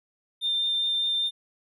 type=tone with vibrato; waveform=triangle; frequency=3600 Hz; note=A7; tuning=39 cents sharp; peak=-20 dBFS; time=0.41-1.31 s; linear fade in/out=50 ms; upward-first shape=sine; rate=5 Hz; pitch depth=8 cents each way; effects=tanh soft clip ceiling -21 dBFS